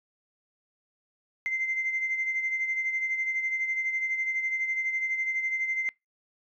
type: beating tone pair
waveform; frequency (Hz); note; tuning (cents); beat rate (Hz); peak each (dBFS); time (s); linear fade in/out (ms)
sine; 2079 / 2091; C7 / C7; -12 / -2; 12; -27 / -35; 1.46-5.89; 0
effects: noise-tail reverb RT60 0.2 s tail -26 dB re dry + tanh soft clip ceiling -20 dBFS